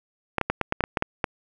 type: clicks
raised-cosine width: 0.5 ms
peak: -7 dBFS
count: 10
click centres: 0.383 / 0.413 / 0.5 / 0.613 / 0.724 / 0.807 / 0.839 / 0.972 / 1.024 / 1.242 s
effects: none